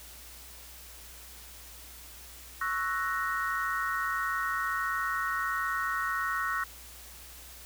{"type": "chord", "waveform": "sine", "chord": "F# dominant seventh", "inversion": "second", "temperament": "equal", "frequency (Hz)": [1108.7, 1318.5, 1480, 1864.7], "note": ["C#6", "E6", "F#6", "A#6"], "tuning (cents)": [0, 0, 0, 0], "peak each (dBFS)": -34, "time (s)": [2.61, 6.64], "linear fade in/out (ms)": 5, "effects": ["added 60 Hz sine -52 dBFS peak until 7.65 s", "white hiss -49 dBFS RMS until 7.65 s"]}